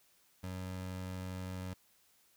25% pulse tone, 92.5 Hz, F#2, in tune, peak -36 dBFS, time 0.43-1.74 s, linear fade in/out 10 ms, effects white hiss -69 dBFS RMS until 2.36 s

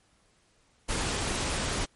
pink noise, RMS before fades -30 dBFS, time 0.88-1.86 s, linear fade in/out 20 ms, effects pink hiss -66 dBFS RMS until 1.95 s + MP3 48 kbps

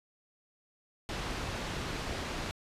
pink low-pass noise, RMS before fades -37 dBFS, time 1.09-2.51 s, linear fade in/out 0 ms, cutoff 5000 Hz, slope 12 dB/octave, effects resampled to 32000 Hz

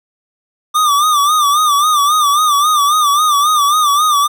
square tone with vibrato, 1191 Hz, D6, 24 cents sharp, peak -10 dBFS, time 0.74-4.28 s, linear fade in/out 20 ms, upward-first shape sine, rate 3.7 Hz, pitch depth 89 cents each way, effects none

